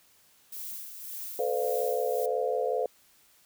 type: noise with tremolo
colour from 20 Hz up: violet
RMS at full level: -38 dBFS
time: 0.52-2.26 s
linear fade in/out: 5 ms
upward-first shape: sine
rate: 1.8 Hz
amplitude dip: 50%
type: chord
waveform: sine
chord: B half-diminished seventh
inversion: third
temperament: equal with one note detuned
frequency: 440 / 505.4 / 587.3 / 698.5 Hz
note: A4 / B4 / D5 / F5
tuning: 0 / +40 / 0 / 0 cents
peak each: -31 / -29 / -35 / -33 dBFS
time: 1.39-2.86 s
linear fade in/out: 2 ms
effects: white hiss -62 dBFS RMS until 3.45 s